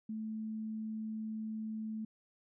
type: tone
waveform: sine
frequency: 218.5 Hz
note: A3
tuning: 12 cents flat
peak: -37 dBFS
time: 0.09-2.05 s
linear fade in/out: 5 ms
effects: none